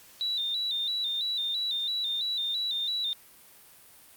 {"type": "tone with vibrato", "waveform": "sine", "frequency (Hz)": 3772, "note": "A#7", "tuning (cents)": 20, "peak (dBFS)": -27, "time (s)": [0.21, 3.13], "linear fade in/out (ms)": 0, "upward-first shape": "square", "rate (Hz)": 3, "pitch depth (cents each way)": 68, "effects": ["white hiss -54 dBFS RMS until 4.16 s", "Opus 48 kbps"]}